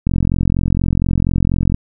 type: click train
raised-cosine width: 5 ms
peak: -3 dBFS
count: 75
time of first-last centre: 0.07-1.744 s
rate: 44.2 Hz
effects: none